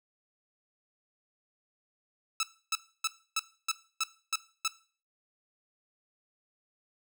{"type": "tone bursts", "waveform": "10% pulse", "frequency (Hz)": 1310, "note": "E6", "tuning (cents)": -11, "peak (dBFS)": -19, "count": 8, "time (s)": [2.4, 4.678], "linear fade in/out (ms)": 2, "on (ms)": 31, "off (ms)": 290, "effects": ["noise-tail reverb RT60 0.4 s tail -17 dB re dry"]}